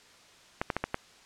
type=clicks; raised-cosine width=0.5 ms; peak=-13 dBFS; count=5; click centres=0.615 / 0.702 / 0.766 / 0.84 / 0.944 s; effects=white hiss -56 dBFS RMS until 1.25 s + low-pass 6000 Hz 12 dB/octave